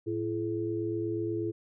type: tone cluster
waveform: sine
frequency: 110.8 / 337.1 / 425.4 Hz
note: A2 / E4 / G#4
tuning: +13 / +39 / +42 cents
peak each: -37 / -31 / -35 dBFS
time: 0.06-1.52 s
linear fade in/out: 20 ms
effects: none